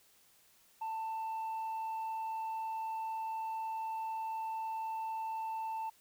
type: tone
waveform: sine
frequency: 889 Hz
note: A5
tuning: 18 cents sharp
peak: -33 dBFS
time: 0.81-5.9 s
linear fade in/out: 10 ms
effects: tanh soft clip ceiling -35 dBFS + white hiss -66 dBFS RMS until 6 s